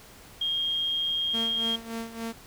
sine tone, 3233 Hz, G#7, 47 cents flat, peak -25 dBFS, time 0.41-1.76 s, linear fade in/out 5 ms
sawtooth tone with tremolo, 228 Hz, A#3, 38 cents flat, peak -27 dBFS, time 1.33-2.33 s, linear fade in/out 20 ms, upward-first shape sine, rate 3.5 Hz, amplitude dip 75%
effects pink hiss -50 dBFS RMS until 2.46 s

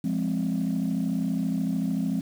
sine chord, F minor, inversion none, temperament equal, 174.61 / 207.7 / 261.6 Hz, F3 / Ab3 / C4, 0 / 0 / 0 cents, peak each -27 dBFS, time 0.04-2.21 s, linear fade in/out 5 ms, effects tanh soft clip ceiling -19 dBFS + 8-bit

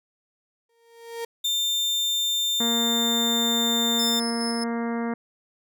35% pulse tone with exponential growth, 463.5 Hz, A#4, 10 cents flat, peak -26 dBFS, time 0.69-1.25 s, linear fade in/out 5 ms, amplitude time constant 120 ms
35% pulse tone, 3600 Hz, A7, 39 cents sharp, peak -20 dBFS, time 1.44-4.2 s, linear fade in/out 10 ms
harmonic tone, 233.1 Hz, A#3, in tune, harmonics 1 / 2 / 3 / 4 / 5 / 6 / 7 / 8 / 9, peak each -26 / -32 / -36 / -38 / -40 / -42 / -43 / -44 / -45 dBFS, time 2.6-5.14 s, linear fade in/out 5 ms
35% pulse tone with tremolo, 5220 Hz, E8, 18 cents flat, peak -26 dBFS, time 3.99-4.64 s, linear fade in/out 5 ms, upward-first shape square, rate 4.8 Hz, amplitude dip 35%
effects none

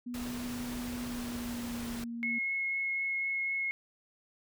sine tone with pitch glide, 243.8 to 234.1 Hz, B3 to A#3, -22 to +8 cents, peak -36 dBFS, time 0.06-2.39 s, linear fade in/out 10 ms, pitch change -70 cents, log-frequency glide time 1-2.11 s
pink noise, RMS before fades -43 dBFS, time 0.14-2.04 s, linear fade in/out 2 ms
sine tone with vibrato, 2173 Hz, C#7, 35 cents flat, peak -30 dBFS, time 2.23-3.71 s, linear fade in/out 0 ms, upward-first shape triangle, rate 4 Hz, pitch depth 9 cents each way
effects none

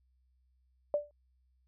sine tone with exponential decay, 587.3 Hz, D5, in tune, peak -23 dBFS, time 0.94-1.11 s, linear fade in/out 1 ms, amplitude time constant 36 ms, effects added 63 Hz sine -68 dBFS peak until 1.67 s

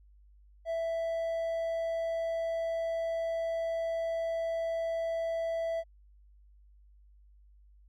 triangle tone, 661 Hz, E5, 5 cents sharp, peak -28 dBFS, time 0.65-5.84 s, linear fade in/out 50 ms, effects added 50 Hz sine -56 dBFS peak until 7.88 s

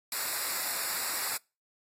white noise with comb filter, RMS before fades -33 dBFS, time 0.12-1.37 s, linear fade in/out 2 ms, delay 0.32 ms, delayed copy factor -0.8, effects noise-tail reverb RT60 0.3 s tail -26 dB re dry + AAC 48 kbps

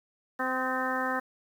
harmonic tone with a mistuned harmonic, 258.6 Hz, C4, 20 cents flat, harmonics 1 / 2 / 3 / 4 / 5 / 6 / 7, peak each -35 / -35 / -35 / -35 / -35 / -35 / -35 dBFS, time 0.39-1.2 s, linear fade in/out 10 ms, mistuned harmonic 5, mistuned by -27 cents, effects 9-bit

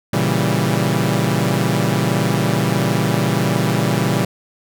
sawtooth chord, A# diminished seventh, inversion none, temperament equal with one note detuned, 117.01 / 138.59 / 164.81 / 196 Hz, A#2 / C#3 / E3 / G3, +7 / 0 / 0 / 0 cents, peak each -17 dBFS, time 0.13-4.25 s, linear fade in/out 5 ms, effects none

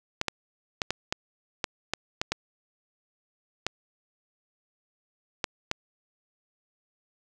clicks, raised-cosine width 0.2 ms, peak -9 dBFS, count 12, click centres 0.214 / 0.283 / 0.818 / 0.906 / 1.125 / 1.642 / 1.936 / 2.215 / 2.32 / 3.666 / 5.442 / 5.714 s, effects none

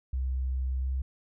sine tone with pitch glide, 64.7 to 65.57 Hz, C2 to C2, -19 to +4 cents, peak -27 dBFS, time 0.13-1.02 s, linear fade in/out 5 ms, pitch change +23 cents, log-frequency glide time 0.8-0.86 s, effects none

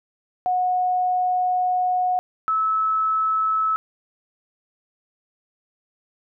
sine tone pair in turn, 730 / 1300.7 Hz, F#5 / E6, -24 / -24 cents, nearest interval minor seventh, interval 1000 cents, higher second, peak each -18 dBFS, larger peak neither, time 0.46-2.19 / 2.48-3.76 s, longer first, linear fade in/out 0 ms, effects none

